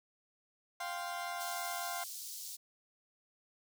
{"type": "chord", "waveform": "30% pulse", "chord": "F suspended second", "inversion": "none", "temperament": "equal", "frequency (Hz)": [698.5, 784, 1046.5], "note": ["F5", "G5", "C6"], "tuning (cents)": [0, 0, 0], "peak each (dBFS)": [-38, -42, -41], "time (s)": [0.8, 2.04], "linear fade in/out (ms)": 5}
{"type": "high-pass noise", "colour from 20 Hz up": "pink", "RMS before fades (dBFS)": -45, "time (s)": [1.39, 2.57], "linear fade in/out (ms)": 20, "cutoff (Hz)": 4600, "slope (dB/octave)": 24}
{"effects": []}